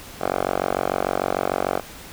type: tone with band-pass filter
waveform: 5% pulse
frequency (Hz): 46.7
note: F#1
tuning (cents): +17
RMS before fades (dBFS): -24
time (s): 0.19-1.82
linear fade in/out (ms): 50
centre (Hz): 820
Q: 2.9
effects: pink hiss -40 dBFS RMS until 2.12 s